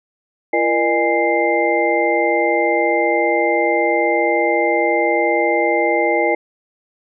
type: tone cluster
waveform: sine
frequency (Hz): 341.1 / 472.3 / 607 / 822 / 2092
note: F4 / A#4 / D#5 / G#5 / C7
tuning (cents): -41 / +23 / -43 / -18 / -1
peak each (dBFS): -20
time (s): 0.53-6.35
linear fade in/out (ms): 5
effects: none